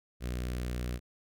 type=tone with notch filter; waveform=sawtooth; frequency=61.3 Hz; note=B1; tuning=12 cents flat; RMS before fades=-35 dBFS; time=0.2-1 s; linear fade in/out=50 ms; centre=890 Hz; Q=1.4; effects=none